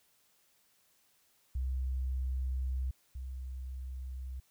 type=tone pair in turn; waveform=sine; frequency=64.6 / 64.6 Hz; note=C2 / C2; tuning=-21 / -21 cents; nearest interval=unison; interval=0 cents; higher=neither; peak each=-31 / -38 dBFS; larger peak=first; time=1.55-2.91 / 3.15-4.4 s; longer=first; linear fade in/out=5 ms; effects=white hiss -70 dBFS RMS until 4.5 s